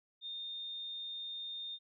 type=tone; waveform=sine; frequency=3645 Hz; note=A#7; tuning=40 cents flat; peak=-40 dBFS; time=0.21-1.79 s; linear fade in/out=50 ms; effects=none